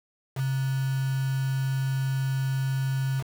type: tone with quantisation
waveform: sine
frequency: 133.7 Hz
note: C3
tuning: 38 cents sharp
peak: -24 dBFS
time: 0.35-3.24 s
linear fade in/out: 50 ms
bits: 6
effects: none